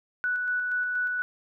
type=tone with tremolo; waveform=sine; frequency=1480 Hz; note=F#6; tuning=in tune; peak=-24 dBFS; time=0.24-1.22 s; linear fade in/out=0 ms; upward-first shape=square; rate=4.2 Hz; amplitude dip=25%; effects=none